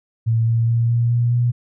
sine tone with pitch steps, 113.8 / 115.19 / 116.59 / 118.02 / 119.46 / 120.92 Hz, A#2 / A#2 / A#2 / A#2 / A#2 / B2, -41 / -20 / +1 / +22 / +43 / -36 cents, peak -14 dBFS, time 0.26-1.52 s, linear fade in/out 20 ms, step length 210 ms, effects none

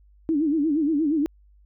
sine tone with vibrato, 303.9 Hz, D#4, 41 cents flat, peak -19 dBFS, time 0.29-1.26 s, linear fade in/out 0 ms, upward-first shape sine, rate 8.5 Hz, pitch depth 140 cents each way, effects added 50 Hz sine -52 dBFS peak until 1.65 s

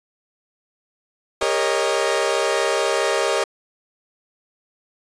sawtooth chord, Eb dominant seventh, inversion first, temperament equal with one note detuned, 401.6 / 466.2 / 554.4 / 622.3 Hz, G4 / Bb4 / Db5 / Eb5, +42 / 0 / 0 / 0 cents, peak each -20 dBFS, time 1.41-3.44 s, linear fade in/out 5 ms
clicks, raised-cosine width 2 ms, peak -24 dBFS, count 2, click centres 1.426 / 1.429 s
effects resampled to 22050 Hz

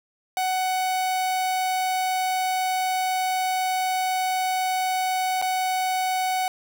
45% pulse tone with dropouts, 746 Hz, F#5, 14 cents sharp, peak -22 dBFS, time 0.37-6.48 s, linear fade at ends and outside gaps 1 ms, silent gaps 5.416-5.423 s, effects none

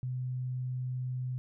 sine tone, 127 Hz, B2, 49 cents sharp, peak -32 dBFS, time 0.03-1.38 s, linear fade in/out 0 ms, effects none

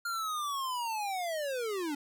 square linear sweep, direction down, 1410 to 277.2 Hz, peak -33 dBFS, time 0.05-1.95 s, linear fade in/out 5 ms, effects none

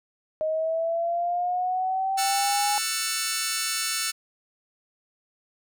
sine linear sweep, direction up, 622.3 to 830.6 Hz, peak -23 dBFS, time 0.41-2.78 s, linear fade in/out 0 ms
10% pulse chord, F# minor seventh, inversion third, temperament just, 1332 / 1480 / 1776 / 2220 Hz, E6 / F#6 / A6 / C#7, +18 / 0 / +16 / +2 cents, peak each -23 / -26 / -25 / -23 dBFS, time 2.17-4.12 s, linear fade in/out 20 ms
effects none

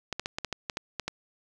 clicks, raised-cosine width 0.2 ms, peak -14 dBFS, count 10, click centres 0.127 / 0.196 / 0.259 / 0.385 / 0.447 / 0.527 / 0.698 / 0.771 / 0.997 / 1.08 s, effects none

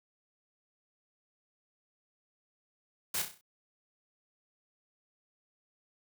white noise with echo, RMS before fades -33 dBFS, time 3.14-3.22 s, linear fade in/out 5 ms, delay 32 ms, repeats 6, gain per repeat -6 dB, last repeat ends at 3.412 s, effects none

